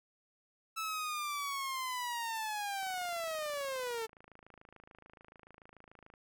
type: linear sweep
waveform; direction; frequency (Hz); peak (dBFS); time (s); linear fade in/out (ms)
sawtooth; down; 1318.5 to 439.3; -32; 0.76-4.07; 20
type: click train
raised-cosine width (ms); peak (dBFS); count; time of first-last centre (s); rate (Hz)
0.5; -40; 90; 2.83-6.139; 26.9
effects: none